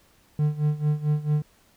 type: tone with tremolo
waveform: triangle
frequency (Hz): 150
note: D3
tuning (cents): +37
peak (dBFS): -16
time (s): 0.39-1.42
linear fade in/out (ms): 2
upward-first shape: sine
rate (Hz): 4.5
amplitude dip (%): 85
effects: pink hiss -60 dBFS RMS until 1.76 s